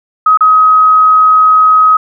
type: tone with dropouts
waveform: sine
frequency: 1266 Hz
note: D#6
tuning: 30 cents sharp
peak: -3 dBFS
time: 0.26-1.97 s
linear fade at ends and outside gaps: 5 ms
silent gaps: 0.374-0.407 s
effects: none